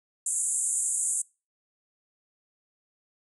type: band-pass noise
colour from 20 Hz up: white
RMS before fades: -28 dBFS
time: 0.26-1.22 s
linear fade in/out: 5 ms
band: 7000 to 10000 Hz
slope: 96 dB/octave
effects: noise-tail reverb RT60 0.3 s tail -24 dB re dry